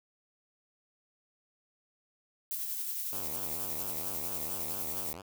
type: noise with tremolo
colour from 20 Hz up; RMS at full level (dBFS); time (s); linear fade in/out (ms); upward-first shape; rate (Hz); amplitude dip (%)
violet; -35; 2.51-5.13; 0; sine; 11; 30
type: tone with vibrato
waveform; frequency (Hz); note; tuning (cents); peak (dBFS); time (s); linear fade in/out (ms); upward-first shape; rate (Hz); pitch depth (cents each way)
5% pulse; 87; F2; -6; -32; 3.12-5.22; 10; sine; 4.4; 270
effects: none